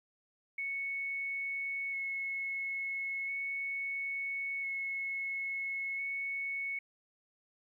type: tone with vibrato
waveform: sine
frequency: 2200 Hz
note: C#7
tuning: 14 cents flat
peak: -34 dBFS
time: 0.58-6.79 s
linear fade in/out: 5 ms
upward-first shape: square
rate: 0.37 Hz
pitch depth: 10 cents each way
effects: 12-bit